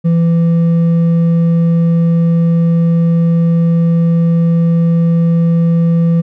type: tone with hard clipping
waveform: sine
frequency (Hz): 167.5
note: E3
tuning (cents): +28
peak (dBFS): -9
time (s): 0.04-6.22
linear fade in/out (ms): 20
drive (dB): 4
effects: none